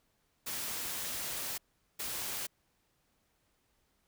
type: noise bursts at uneven times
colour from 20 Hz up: white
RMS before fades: -38 dBFS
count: 2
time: 0.46-1.58 / 1.99-2.47 s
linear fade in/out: 10 ms
effects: pink hiss -75 dBFS RMS until 4.07 s